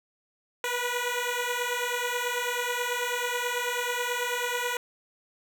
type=beating tone pair; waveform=10% pulse; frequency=483.1 / 492.3 Hz; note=B4 / B4; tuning=-38 / -6 cents; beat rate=9.2 Hz; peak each=-22 dBFS; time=0.64-4.77 s; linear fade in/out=2 ms; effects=none